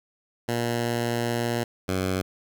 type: tone pair in turn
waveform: 10% pulse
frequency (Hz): 118.3 / 93.62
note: A#2 / F#2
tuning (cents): +26 / +21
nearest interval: major third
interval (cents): 405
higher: first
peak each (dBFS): -16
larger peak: neither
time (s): 0.48-1.64 / 1.88-2.22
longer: first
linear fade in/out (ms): 10
effects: none